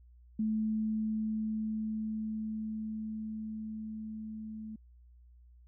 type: tone with level ramp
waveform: sine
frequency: 217.6 Hz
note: A3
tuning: 19 cents flat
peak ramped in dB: -28 to -40 dBFS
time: 0.39-4.76 s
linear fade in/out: 5 ms
effects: added 60 Hz sine -55 dBFS peak until 5.67 s